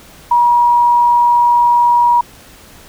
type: tone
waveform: sine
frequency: 958 Hz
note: A#5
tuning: 47 cents sharp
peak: -7 dBFS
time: 0.31-2.21 s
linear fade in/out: 5 ms
effects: pink hiss -40 dBFS RMS until 2.88 s